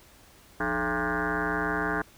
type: tone with frequency modulation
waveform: sine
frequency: 932.3 Hz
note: A#5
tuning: in tune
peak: -25 dBFS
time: 0.6-2.02 s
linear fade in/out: 5 ms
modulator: 126 Hz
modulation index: 6.1
effects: pink hiss -55 dBFS RMS until 2.17 s